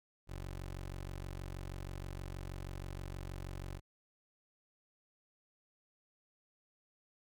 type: tone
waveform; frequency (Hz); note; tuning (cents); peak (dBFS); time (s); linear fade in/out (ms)
20% pulse; 46.3; F#1; +2; -37; 0.27-3.81; 50
effects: none